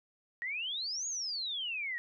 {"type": "exponential two-way sweep", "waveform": "sine", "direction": "up then down", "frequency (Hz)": [1862, 6800, 1862], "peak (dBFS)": -34, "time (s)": [0.42, 1.98], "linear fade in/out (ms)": 0, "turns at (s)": 1.07, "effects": []}